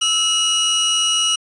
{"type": "tone pair together", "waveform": "sawtooth", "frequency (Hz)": [1314, 2904], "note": ["E6", "F#7"], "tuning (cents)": [-6, -33], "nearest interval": "octave + major second", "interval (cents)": 1373, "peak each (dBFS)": [-22, -12], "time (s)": [0.01, 1.36], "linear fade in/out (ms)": 10, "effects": ["resampled to 22050 Hz"]}